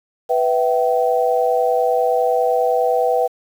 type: chord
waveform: sine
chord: E minor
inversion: second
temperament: equal with one note detuned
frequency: 493.9 / 659.3 / 769.2 Hz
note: B4 / E5 / G5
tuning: 0 / 0 / -33 cents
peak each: -17 / -20 / -19 dBFS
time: 0.29-3.28 s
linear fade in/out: 20 ms
effects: 7-bit